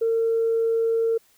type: tone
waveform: sine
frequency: 455.2 Hz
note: A#4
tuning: 41 cents flat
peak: -18 dBFS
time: 0.01-1.18 s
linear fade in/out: 10 ms
effects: tanh soft clip ceiling -14 dBFS + white hiss -60 dBFS RMS until 1.37 s